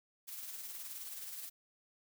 blue noise with tremolo, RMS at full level -44 dBFS, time 0.27-1.5 s, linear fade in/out 20 ms, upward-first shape sine, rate 19 Hz, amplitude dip 40%, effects none

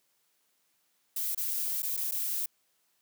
violet noise with dropouts, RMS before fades -32 dBFS, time 1.16-2.46 s, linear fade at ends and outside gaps 5 ms, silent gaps 1.349-1.375 / 1.822-1.829 / 1.968-1.973 / 2.112-2.119 s, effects white hiss -73 dBFS RMS until 3.01 s + high-pass 150 Hz 12 dB/octave

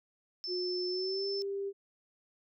sine tone, 5290 Hz, E8, 5 cents sharp, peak -36 dBFS, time 0.44-1.42 s, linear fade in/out 0 ms
sine tone with pitch glide, 361.2 to 396.2 Hz, F#4 to G4, -42 to +18 cents, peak -33 dBFS, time 0.47-1.73 s, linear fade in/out 50 ms, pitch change +160 cents, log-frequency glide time 0.89-1.26 s
effects none

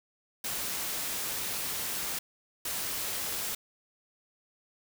white noise bursts at uneven times, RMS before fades -34 dBFS, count 2, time 0.44-2.19 / 2.65-3.55 s, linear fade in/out 5 ms, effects none

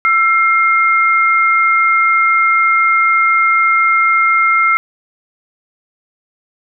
sine tone pair together, 1338 / 2124 Hz, E6 / C7, +25 / +25 cents, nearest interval minor sixth, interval 800 cents, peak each -11 / -12 dBFS, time 0.05-4.77 s, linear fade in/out 0 ms, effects none

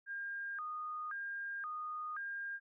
sine tone with vibrato, 1408 Hz, F6, 14 cents sharp, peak -39 dBFS, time 0.06-2.6 s, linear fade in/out 50 ms, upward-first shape square, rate 0.95 Hz, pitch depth 230 cents each way, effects none

